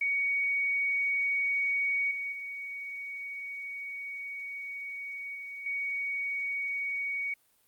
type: tone with level steps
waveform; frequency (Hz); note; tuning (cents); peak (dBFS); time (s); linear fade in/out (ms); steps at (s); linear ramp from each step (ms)
sine; 2242; C#7; +19; -26 / -32 / -36 / -38 / -30; 0.01-7.34; 5; 2.11 / 2.32 / 5.35 / 5.66; 2
effects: white hiss -68 dBFS RMS until 7.67 s + Opus 48 kbps